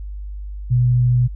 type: tone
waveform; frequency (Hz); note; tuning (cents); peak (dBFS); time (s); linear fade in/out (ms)
sine; 123.3; B2; -2; -12; 0.7-1.28; 20
effects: added 50 Hz sine -27 dBFS peak until 1.35 s